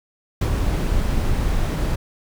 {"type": "noise with ADSR envelope", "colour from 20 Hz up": "brown", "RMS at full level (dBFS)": -17, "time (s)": [0.41, 1.96], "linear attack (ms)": 6, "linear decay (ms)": 74, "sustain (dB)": -3, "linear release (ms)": 11, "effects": []}